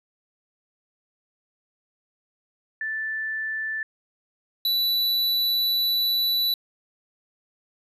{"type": "tone pair in turn", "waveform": ["sine", "square"], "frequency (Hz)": [1760, 3959], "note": ["A6", "B7"], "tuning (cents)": [0, 3], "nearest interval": "octave + major second", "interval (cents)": 1403, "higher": "second", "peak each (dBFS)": [-26, -21], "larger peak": "second", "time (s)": [[2.81, 3.83], [4.65, 6.54]], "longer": "second", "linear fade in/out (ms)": 2, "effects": ["resampled to 32000 Hz"]}